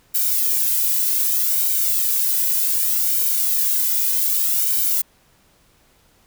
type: noise with flanger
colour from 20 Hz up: violet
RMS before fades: -19 dBFS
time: 0.14-5.02 s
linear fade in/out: 10 ms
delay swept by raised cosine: 1.3 to 2.04 ms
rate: 0.65 Hz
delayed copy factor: +0.9
effects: pink hiss -57 dBFS RMS until 6.26 s